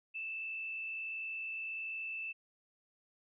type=tone with frequency modulation; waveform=sine; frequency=2643 Hz; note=E7; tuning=4 cents sharp; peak=-38 dBFS; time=0.14-2.33 s; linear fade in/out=20 ms; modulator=61.4 Hz; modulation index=0.67; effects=none